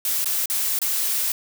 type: noise with dropouts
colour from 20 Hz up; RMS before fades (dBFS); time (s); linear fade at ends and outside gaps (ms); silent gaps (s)
blue; -23; 0.05-1.32; 2; 0.245-0.257 / 0.458-0.499 / 0.79-0.816
effects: none